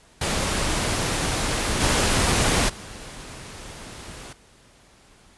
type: noise with level steps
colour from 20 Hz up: pink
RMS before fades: -24 / -20 / -39 dBFS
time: 0.21-4.33 s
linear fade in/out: 5 ms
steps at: 1.8 / 2.68 s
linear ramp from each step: 20 ms
effects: pink hiss -54 dBFS RMS until 5.37 s + resampled to 24000 Hz